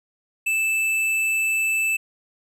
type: tone with hard clipping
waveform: sine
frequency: 2636 Hz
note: E7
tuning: 1 cent flat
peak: -21 dBFS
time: 0.46-1.97 s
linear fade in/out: 10 ms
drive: 10 dB
effects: none